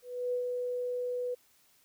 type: tone with ADSR envelope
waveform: sine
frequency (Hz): 493.9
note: B4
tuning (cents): 0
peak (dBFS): -28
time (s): 0.02-1.35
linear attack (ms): 310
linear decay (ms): 99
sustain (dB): -3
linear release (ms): 13
effects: white hiss -66 dBFS RMS until 1.84 s